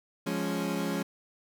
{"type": "chord", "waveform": "30% pulse", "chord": "Db major", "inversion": "first", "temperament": "equal", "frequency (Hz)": [174.61, 207.7, 277.2], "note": ["F3", "Ab3", "Db4"], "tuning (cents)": [0, 0, 0], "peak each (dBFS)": -31, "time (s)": [0.26, 1.03], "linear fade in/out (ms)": 10, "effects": []}